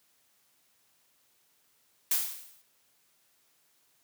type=noise with exponential decay; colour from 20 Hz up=blue; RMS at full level=-24 dBFS; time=2.11-2.62 s; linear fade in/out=5 ms; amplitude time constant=110 ms; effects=white hiss -69 dBFS RMS until 4.03 s + high-pass 80 Hz 12 dB/octave